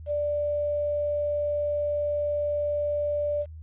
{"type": "tone with quantisation", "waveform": "sine", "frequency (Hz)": 587.3, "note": "D5", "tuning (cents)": 0, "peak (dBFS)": -24, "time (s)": [0.06, 3.46], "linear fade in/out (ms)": 50, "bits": 9, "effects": ["added 79 Hz sine -39 dBFS peak until 3.62 s", "resampled to 8000 Hz"]}